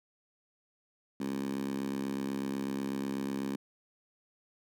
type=tone with high-pass filter; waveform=10% pulse; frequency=68.1 Hz; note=C#2; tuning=30 cents flat; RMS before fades=-35 dBFS; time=1.2-3.56 s; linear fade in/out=5 ms; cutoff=230 Hz; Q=3.6; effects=none